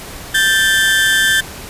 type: tone pair together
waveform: 30% pulse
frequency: 1568 / 1760 Hz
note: G6 / A6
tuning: 0 / 0 cents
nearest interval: major second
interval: 200 cents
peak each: -11 dBFS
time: 0.34-1.41 s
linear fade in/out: 10 ms
effects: pink hiss -31 dBFS RMS until 1.69 s + resampled to 32000 Hz